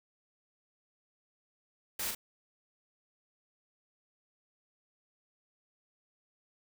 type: noise with echo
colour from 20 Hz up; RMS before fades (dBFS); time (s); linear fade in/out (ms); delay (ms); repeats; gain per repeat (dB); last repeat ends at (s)
white; -36; 1.99-2.11; 5; 40; 1; -4; 2.15
effects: none